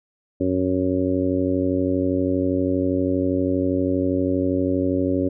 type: harmonic tone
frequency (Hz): 92.5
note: F#2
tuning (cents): 0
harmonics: 1 / 2 / 3 / 4 / 5 / 6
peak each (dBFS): -28 / -31 / -21 / -26 / -29 / -27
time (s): 0.4-5.29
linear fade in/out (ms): 10
effects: none